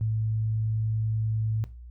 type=tone; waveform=sine; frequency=109.9 Hz; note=A2; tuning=2 cents flat; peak=-24 dBFS; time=0.01-1.64 s; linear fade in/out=0 ms; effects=noise-tail reverb RT60 0.3 s tail -17 dB re dry + added 60 Hz sine -41 dBFS peak until 1.9 s